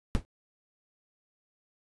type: noise with exponential decay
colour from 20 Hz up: brown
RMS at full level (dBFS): -23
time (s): 0.15-0.25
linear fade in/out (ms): 0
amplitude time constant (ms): 21
effects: resampled to 24000 Hz